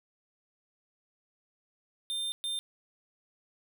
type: tone bursts at uneven times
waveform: square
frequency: 3600 Hz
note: A7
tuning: 39 cents sharp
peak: -32 dBFS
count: 2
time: 2.1-2.32 / 2.44-2.59 s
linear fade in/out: 0 ms
effects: none